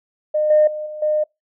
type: tone with level steps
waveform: sine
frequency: 609 Hz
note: D#5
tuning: 37 cents flat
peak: -15 / -9 / -24 / -28 / -15 dBFS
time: 0.34-1.24 s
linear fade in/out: 10 ms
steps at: 0.5 / 0.67 / 0.86 / 1.02 s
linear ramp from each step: 5 ms
effects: noise-tail reverb RT60 0.2 s tail -26 dB re dry + tanh soft clip ceiling -5 dBFS